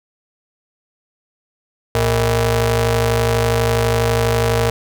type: ring-modulated tone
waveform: sawtooth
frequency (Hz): 174.61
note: F3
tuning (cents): 0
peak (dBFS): -7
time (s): 1.95-4.7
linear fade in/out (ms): 0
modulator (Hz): 288
effects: none